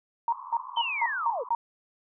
sine tone bursts, 932.3 Hz, A#5, in tune, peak -22 dBFS, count 6, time 0.28-1.55 s, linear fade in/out 2 ms, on 45 ms, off 200 ms
white band-pass noise, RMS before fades -41 dBFS, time 0.3-1.49 s, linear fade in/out 5 ms, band 940 to 1100 Hz, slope 96 dB/octave
sine linear sweep, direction down, 3136 to 408.6 Hz, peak -28 dBFS, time 0.76-1.44 s, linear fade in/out 20 ms
effects none

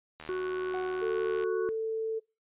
click train, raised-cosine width 0.3 ms, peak -28 dBFS, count 98, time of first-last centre 0.2-1.437 s, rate 78.4 Hz
harmonic tone, 370 Hz, F#4, in tune, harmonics 1 / 3 / 4, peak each -30 / -42 / -43 dBFS, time 0.29-1.69 s, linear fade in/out 0 ms
triangle tone with exponential decay, 740 Hz, F#5, in tune, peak -34 dBFS, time 0.74-1.57 s, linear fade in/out 0 ms, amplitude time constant 180 ms
sine tone, 444.1 Hz, A4, 16 cents sharp, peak -29 dBFS, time 1.01-2.2 s, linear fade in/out 20 ms
effects noise-tail reverb RT60 0.3 s tail -25 dB re dry + resampled to 8000 Hz

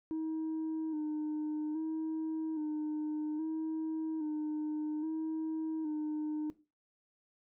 sine tone with vibrato, 311.1 Hz, D#4, in tune, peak -31 dBFS, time 0.11-6.5 s, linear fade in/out 0 ms, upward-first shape square, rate 0.61 Hz, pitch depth 36 cents each way, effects noise-tail reverb RT60 0.3 s tail -18 dB re dry + tanh soft clip ceiling -32 dBFS

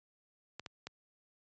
clicks, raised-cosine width 0.2 ms, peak -25 dBFS, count 3, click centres 0.596 / 0.662 / 0.87 s, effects high-pass 80 Hz 12 dB/octave + resampled to 16000 Hz

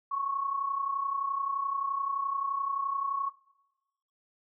sine tone pair together, 1077.1 / 1108.7 Hz, C6 / C#6, +50 / 0 cents, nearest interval minor second, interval 50 cents, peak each -36 / -29 dBFS, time 0.11-3.3 s, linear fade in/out 10 ms, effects noise-tail reverb RT60 1.0 s tail -21 dB re dry

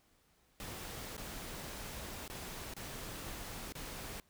pink noise with dropouts, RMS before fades -45 dBFS, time 0.6-4.2 s, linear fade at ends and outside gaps 1 ms, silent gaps 1.167-1.178 / 2.279-2.299 / 2.738-2.765 / 3.723-3.752 s, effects pink hiss -71 dBFS RMS until 4.29 s

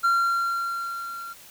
triangle tone with level ramp, 1375 Hz, F6, 27 cents flat, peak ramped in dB -15 to -33 dBFS, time 0.03-1.34 s, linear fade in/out 20 ms, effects white hiss -48 dBFS RMS until 1.5 s

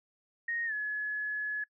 sine tone with pitch glide, 1864.7 to 1700.1 Hz, A#6 to G#6, 0 to +40 cents, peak -31 dBFS, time 0.48-1.64 s, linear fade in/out 5 ms, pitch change -160 cents, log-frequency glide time 0.66-0.73 s, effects noise-tail reverb RT60 0.1 s tail -25 dB re dry

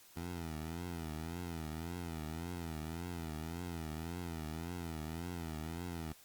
15% pulse tone with vibrato, 82.6 Hz, E2, 4 cents sharp, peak -34 dBFS, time 0.16-6.13 s, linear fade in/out 10 ms, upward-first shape triangle, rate 1.8 Hz, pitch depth 140 cents each way, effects white hiss -61 dBFS RMS until 6.24 s + Opus 48 kbps

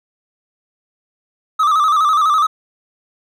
triangle tone with vibrato, 1227 Hz, D#6, 25 cents flat, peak -9 dBFS, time 1.59-2.47 s, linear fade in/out 10 ms, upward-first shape square, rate 12 Hz, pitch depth 70 cents each way, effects none

